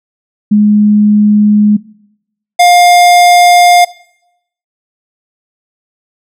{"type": "tone pair in turn", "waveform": ["sine", "square"], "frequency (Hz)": [209.1, 706.6], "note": ["G#3", "F5"], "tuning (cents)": [12, 20], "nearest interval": "octave + major sixth", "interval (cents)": 2108, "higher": "second", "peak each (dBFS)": -3, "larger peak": "neither", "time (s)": [[0.51, 1.77], [2.59, 3.85]], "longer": "neither", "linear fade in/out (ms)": 10, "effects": ["noise-tail reverb RT60 0.8 s tail -21 dB re dry", "low-pass 12000 Hz 12 dB/octave"]}